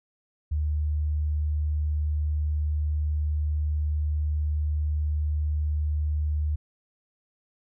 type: tone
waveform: sine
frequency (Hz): 75.4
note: D2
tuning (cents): +46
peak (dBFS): -23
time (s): 0.51-6.56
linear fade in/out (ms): 10
effects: none